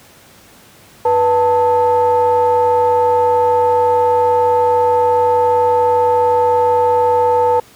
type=ring-modulated tone; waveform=triangle; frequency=197.7 Hz; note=G3; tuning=15 cents sharp; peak=-5 dBFS; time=1.05-7.6 s; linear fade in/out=5 ms; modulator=688 Hz; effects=pink hiss -44 dBFS RMS until 7.75 s + high-pass 80 Hz 12 dB/octave